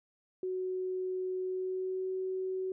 sine tone with pitch glide, 370.9 to 375.4 Hz, F#4 to F#4, +4 to +25 cents, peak -32 dBFS, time 0.43-2.72 s, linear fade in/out 2 ms, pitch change +21 cents, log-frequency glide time 1.41-2.1 s, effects none

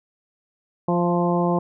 harmonic tone with a mistuned harmonic, 174.61 Hz, F3, in tune, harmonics 1 / 2 / 3 / 4 / 5 / 6, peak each -21 / -24 / -26 / -27 / -28 / -29 dBFS, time 0.88-1.59 s, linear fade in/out 5 ms, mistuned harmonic 4, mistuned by -17 cents, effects none

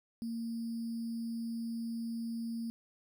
sine tone with sample-and-hold, 230 Hz, A#3, 23 cents flat, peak -35 dBFS, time 0.22-2.7 s, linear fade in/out 0 ms, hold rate 4900 Hz, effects none

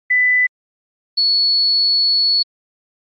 sine tone pair in turn, 1995 / 4402 Hz, B6 / C#8, +17 / -13 cents, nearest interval octave + major second, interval 1370 cents, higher second, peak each -11 / -12 dBFS, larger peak first, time 0.1-0.47 / 1.17-2.43 s, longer second, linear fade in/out 10 ms, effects Opus 32 kbps

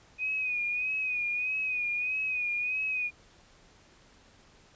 sine tone with vibrato, 2489 Hz, D#7, in tune, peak -28 dBFS, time 0.18-3.11 s, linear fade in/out 50 ms, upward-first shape sine, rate 1.6 Hz, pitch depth 51 cents each way, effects pink hiss -59 dBFS RMS until 4.75 s + resampled to 16000 Hz

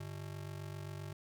square ring-modulated tone, 123.7 Hz, B2, 3 cents sharp, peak -40 dBFS, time 0-1.13 s, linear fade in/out 5 ms, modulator 23.8 Hz, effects none

